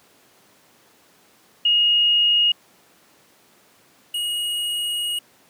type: tone pair in turn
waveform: sine / square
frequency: 2867 / 2883 Hz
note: F7 / F#7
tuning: +45 / -46 cents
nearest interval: unison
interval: 9 cents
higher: second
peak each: -14 / -23 dBFS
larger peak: first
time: 1.65-2.52 / 4.14-5.19 s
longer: second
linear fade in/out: 5 ms
effects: pink hiss -55 dBFS RMS until 5.49 s + high-pass 200 Hz 12 dB/octave